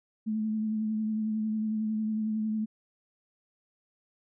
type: tone with vibrato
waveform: sine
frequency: 216.9 Hz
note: A3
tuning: 25 cents flat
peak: -27 dBFS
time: 0.26-2.66 s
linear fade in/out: 20 ms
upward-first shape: triangle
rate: 11 Hz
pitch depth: 30 cents each way
effects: none